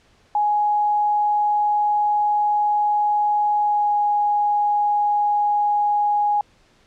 sine tone with pitch glide, 834 to 828.7 Hz, G#5 to G#5, +7 to -4 cents, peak -16 dBFS, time 0.35-6.41 s, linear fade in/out 2 ms, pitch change -11 cents, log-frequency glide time 3.59-3.95 s, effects pink hiss -57 dBFS RMS until 6.86 s + low-pass 6000 Hz 12 dB/octave

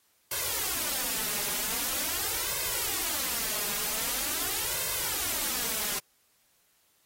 white noise with flanger, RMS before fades -31 dBFS, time 0.31-5.99 s, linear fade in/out 5 ms, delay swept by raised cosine 1.9 to 4.9 ms, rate 0.44 Hz, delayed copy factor +0.8, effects white hiss -68 dBFS RMS until 7.05 s + AAC 48 kbps

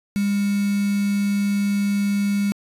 sine tone with quantisation, 201.8 Hz, G#3, 49 cents flat, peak -18 dBFS, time 0.16-2.52 s, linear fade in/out 0 ms, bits 5, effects resampled to 32000 Hz

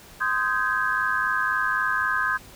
sine chord, Ab major seventh, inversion first, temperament just, 1038.3 / 1245.9 / 1557.4 / 1661.2 Hz, C6 / Eb6 / G6 / Ab6, -14 / +2 / -12 / 0 cents, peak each -28 / -28 / -25 / -27 dBFS, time 0.2-2.38 s, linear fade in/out 20 ms, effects pink hiss -47 dBFS RMS until 2.55 s

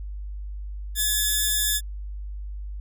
5% pulse tone pair together, 1700 / 3602 Hz, G#6 / A7, +40 / +40 cents, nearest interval octave + minor second, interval 1300 cents, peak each -14 / -16 dBFS, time 0.95-1.81 s, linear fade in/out 50 ms, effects added 50 Hz sine -31 dBFS peak until 2.8 s

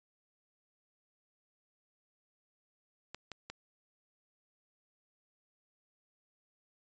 clicks, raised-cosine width 0.2 ms, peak -25 dBFS, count 3, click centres 3.146 / 3.317 / 3.5 s, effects resampled to 16000 Hz

